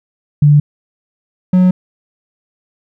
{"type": "tone pair in turn", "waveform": ["sine", "triangle"], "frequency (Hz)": [146.83, 183.08], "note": ["D3", "F#3"], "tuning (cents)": [0, -18], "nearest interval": "major third", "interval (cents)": 382, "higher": "second", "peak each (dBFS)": -4, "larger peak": "neither", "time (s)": [[0.42, 0.6], [1.53, 1.71]], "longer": "neither", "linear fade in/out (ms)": 5, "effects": []}